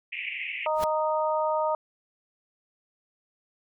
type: band-pass noise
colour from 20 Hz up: white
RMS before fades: -34 dBFS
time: 0.12-0.67 s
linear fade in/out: 10 ms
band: 2000 to 2800 Hz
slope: 96 dB/octave
type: harmonic tone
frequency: 310 Hz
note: D#4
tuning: 6 cents flat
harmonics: 2 / 3 / 4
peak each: -26 / -27 / -32 dBFS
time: 0.66-1.75 s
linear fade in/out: 2 ms
type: noise with exponential growth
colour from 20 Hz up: pink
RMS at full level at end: -30 dBFS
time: 0.73-0.84 s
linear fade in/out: 0 ms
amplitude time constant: 23 ms
effects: none